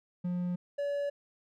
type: tone pair in turn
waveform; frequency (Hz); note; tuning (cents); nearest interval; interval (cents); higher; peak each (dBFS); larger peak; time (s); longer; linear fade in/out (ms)
triangle; 177.9 / 570.9; F3 / D5; +32 / -49; octave + minor sixth; 2019; second; -28; neither; 0.24-0.56 / 0.78-1.1; neither; 10
effects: none